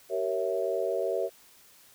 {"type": "chord", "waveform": "sine", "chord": "G diminished seventh", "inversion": "none", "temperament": "equal with one note detuned", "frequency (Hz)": [383.5, 466.2, 554.4, 659.3], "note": ["G4", "Bb4", "Db5", "Fb5"], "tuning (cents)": [-38, 0, 0, 0], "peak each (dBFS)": -32, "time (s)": [0.09, 1.3], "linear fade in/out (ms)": 50, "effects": ["white hiss -57 dBFS RMS until 1.94 s"]}